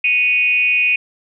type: tone with frequency modulation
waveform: sine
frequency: 2489 Hz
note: D#7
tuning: in tune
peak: -12 dBFS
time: 0.04-0.96 s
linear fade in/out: 5 ms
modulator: 270 Hz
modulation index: 0.57
effects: none